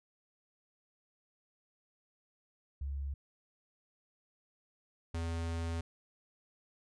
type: tone pair in turn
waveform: sine / square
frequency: 69.5 / 83.2 Hz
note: C#2 / E2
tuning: +5 / +17 cents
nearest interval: minor third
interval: 312 cents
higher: second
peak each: -35 / -35 dBFS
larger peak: neither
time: 2.81-3.14 / 5.14-5.81 s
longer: second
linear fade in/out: 5 ms
effects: resampled to 22050 Hz